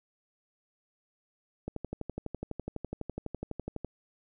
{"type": "click train", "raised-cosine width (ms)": 2, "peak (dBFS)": -22, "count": 27, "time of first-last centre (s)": [1.68, 3.847], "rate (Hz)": 12, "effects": []}